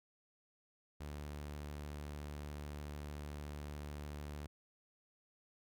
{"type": "tone", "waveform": "sawtooth", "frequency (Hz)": 73.6, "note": "D2", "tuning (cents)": 4, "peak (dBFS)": -40, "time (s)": [1, 4.47], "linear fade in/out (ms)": 10, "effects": []}